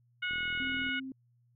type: harmonic tone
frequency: 729 Hz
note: F#5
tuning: 26 cents flat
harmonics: 2 / 3 / 4 / 5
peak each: -34 / -36 / -38 / -50 dBFS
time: 0.22-1 s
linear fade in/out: 10 ms
type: click train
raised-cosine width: 3 ms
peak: -36 dBFS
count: 25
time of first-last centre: 0.31-0.89 s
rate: 41.4 Hz
type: tone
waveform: sine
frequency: 264.2 Hz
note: C4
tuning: 17 cents sharp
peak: -38 dBFS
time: 0.6-1.12 s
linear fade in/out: 2 ms
effects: added 120 Hz sine -65 dBFS peak until 1.55 s